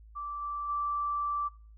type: tone with level steps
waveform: sine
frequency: 1167 Hz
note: D6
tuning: 11 cents flat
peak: -35 / -33 / -29 dBFS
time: 0.15-1.49 s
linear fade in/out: 20 ms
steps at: 0.41 / 0.68 s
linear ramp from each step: 20 ms
effects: noise-tail reverb RT60 0.4 s tail -21 dB re dry + added 54 Hz sine -50 dBFS peak until 1.77 s